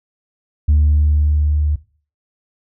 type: tone with level ramp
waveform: sine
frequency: 74.7 Hz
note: D2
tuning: 30 cents sharp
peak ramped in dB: -7 to -13 dBFS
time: 0.68-1.76 s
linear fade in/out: 10 ms
effects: noise-tail reverb RT60 0.4 s tail -18 dB re dry + tanh soft clip ceiling -7 dBFS